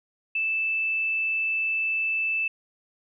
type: tone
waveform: sine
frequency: 2637 Hz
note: E7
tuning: in tune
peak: -23 dBFS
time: 0.35-2.48 s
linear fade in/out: 5 ms
effects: none